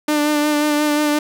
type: tone with vibrato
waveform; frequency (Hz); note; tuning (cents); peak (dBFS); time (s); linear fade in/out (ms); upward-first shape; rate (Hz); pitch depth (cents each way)
sawtooth; 298; D4; +25; -11; 0.08-1.19; 5; sine; 5.6; 23
effects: none